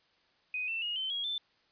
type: tone with pitch steps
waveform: sine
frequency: 2500 / 2679 / 2872 / 3078 / 3299 / 3536 Hz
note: D#7 / E7 / F7 / G7 / G#7 / A7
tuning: +8 / +27 / +48 / -32 / -12 / +8 cents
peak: -32 dBFS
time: 0.54-1.38 s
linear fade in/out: 2 ms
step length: 140 ms
effects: white hiss -69 dBFS RMS until 1.71 s + resampled to 11025 Hz